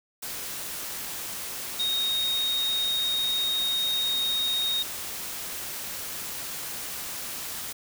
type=tone in noise; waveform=sine; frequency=3729 Hz; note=A#7; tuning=in tune; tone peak=-24 dBFS; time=1.79-4.83 s; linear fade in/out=10 ms; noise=white; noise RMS=-35 dBFS; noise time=0.22-7.73 s; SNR=+8 dB; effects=none